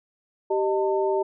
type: tone cluster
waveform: sine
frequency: 389 / 617 / 898 Hz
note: G4 / D#5 / A5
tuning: -13 / -15 / +35 cents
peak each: -22 / -27 / -28 dBFS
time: 0.5-1.23 s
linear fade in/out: 10 ms
effects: none